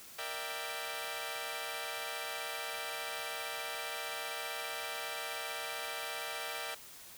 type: chord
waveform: 10% pulse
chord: E half-diminished seventh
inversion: second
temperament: equal with one note detuned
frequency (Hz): 466.2 / 591.8 / 659.3 / 784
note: Bb4 / D5 / E5 / G5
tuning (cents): 0 / +13 / 0 / 0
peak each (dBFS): -37 / -36 / -35 / -35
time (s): 0.18-6.75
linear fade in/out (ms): 10
effects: white hiss -52 dBFS RMS until 7.17 s